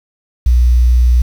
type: tone with quantisation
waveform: sine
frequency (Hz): 60.7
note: B1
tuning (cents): -29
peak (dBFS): -6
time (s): 0.46-1.22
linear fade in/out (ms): 5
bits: 6
effects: none